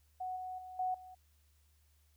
sine tone with level steps, 740 Hz, F#5, in tune, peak -37 / -40 / -46 / -32 / -50 dBFS, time 0.2-1.15 s, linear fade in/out 10 ms, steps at 0.36 / 0.58 / 0.79 / 0.94 s, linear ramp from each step 5 ms, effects added 74 Hz sine -67 dBFS peak until 2.16 s + white hiss -75 dBFS RMS until 2.16 s

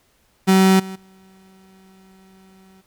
35% pulse tone with level steps, 190 Hz, F#3, 46 cents sharp, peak -9 / -28 / -46 dBFS, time 0.47-2.82 s, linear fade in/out 20 ms, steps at 0.79 / 0.95 s, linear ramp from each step 10 ms, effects pink hiss -61 dBFS RMS until 2.86 s

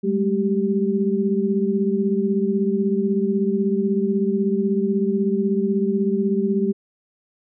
sine tone cluster, 195.9 / 212.1 / 389.9 Hz, G3 / G#3 / G4, -1 / +37 / -9 cents, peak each -22 dBFS, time 0.03-6.73 s, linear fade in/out 20 ms, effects none

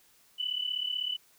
sine tone pair together, 2960 / 2996 Hz, F#7 / F#7, 0 / +21 cents, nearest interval unison, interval 21 cents, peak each -34 / -32 dBFS, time 0.38-1.17 s, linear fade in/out 20 ms, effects white hiss -63 dBFS RMS until 1.38 s

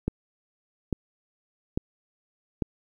click train, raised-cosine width 3 ms, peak -12 dBFS, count 4, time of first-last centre 0.08-2.622 s, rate 1.18 Hz, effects 9-bit

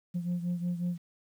sine beating tone pair, 174.61 / 180.11 Hz, F3 / F#3, 0 / -46 cents, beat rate 5.5 Hz, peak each -29 / -34 dBFS, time 0.14-0.98 s, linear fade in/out 20 ms, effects tanh soft clip ceiling -26 dBFS + 10-bit

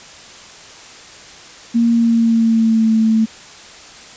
sine tone with pitch glide, 233.1 to 221.8 Hz, A#3 to A3, 0 to +14 cents, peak -10 dBFS, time 1.74-3.26 s, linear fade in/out 20 ms, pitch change -86 cents, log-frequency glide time 1.91-2.92 s, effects white hiss -38 dBFS RMS until 4.16 s + resampled to 16000 Hz

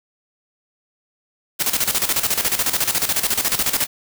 white noise with tremolo, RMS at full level -18 dBFS, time 1.59-3.87 s, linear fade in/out 20 ms, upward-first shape square, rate 14 Hz, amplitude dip 70%, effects none

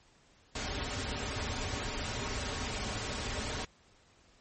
pink noise with comb filter, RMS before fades -36 dBFS, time 0.55-3.65 s, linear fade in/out 5 ms, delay 5.9 ms, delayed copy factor -0.55, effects pink hiss -64 dBFS RMS until 4.4 s + MP3 32 kbps

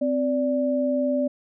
sine tone pair together, 259.3 / 583 Hz, C4 / D5, -15 / -13 cents, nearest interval octave + major second, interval 1402 cents, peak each -23 dBFS, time 0.01-1.28 s, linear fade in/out 10 ms, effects none

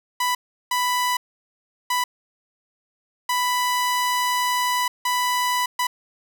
sawtooth tone bursts at uneven times, 991 Hz, B5, 6 cents sharp, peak -16 dBFS, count 6, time 0.2-0.35 / 0.71-1.17 / 1.9-2.04 / 3.29-4.88 / 5.05-5.66 / 5.79-5.87 s, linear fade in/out 5 ms, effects none

